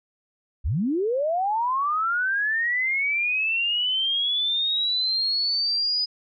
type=linear sweep; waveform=sine; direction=up; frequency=46.35 to 4992 Hz; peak=-21 dBFS; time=0.64-6.06 s; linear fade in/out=20 ms; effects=none